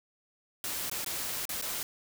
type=noise with dropouts; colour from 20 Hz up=white; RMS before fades=-35 dBFS; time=0.64-1.83 s; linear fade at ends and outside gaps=1 ms; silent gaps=0.898-0.914 / 1.046-1.062 / 1.454-1.492 / 1.614-1.623 s; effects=none